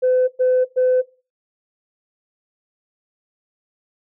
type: tone bursts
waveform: sine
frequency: 508 Hz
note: B4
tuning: 49 cents sharp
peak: -12 dBFS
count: 3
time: 0.02-1.02 s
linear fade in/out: 20 ms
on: 260 ms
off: 110 ms
effects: noise-tail reverb RT60 0.3 s tail -17 dB re dry + tanh soft clip ceiling -10 dBFS